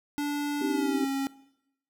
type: tone with pitch glide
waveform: square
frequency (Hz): 290.6 to 272.7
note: D4 to C#4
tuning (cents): -18 to -28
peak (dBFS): -28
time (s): 0.18-1.27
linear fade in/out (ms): 0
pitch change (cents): -110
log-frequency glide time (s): 0.68-1.03
type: chord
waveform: sine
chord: C minor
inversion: none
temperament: equal with one note detuned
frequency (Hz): 261.6 / 311.1 / 388.4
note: C4 / Eb4 / G4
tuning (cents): 0 / 0 / -16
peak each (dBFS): -32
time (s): 0.61-1.05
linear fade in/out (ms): 5
effects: noise-tail reverb RT60 0.8 s tail -19 dB re dry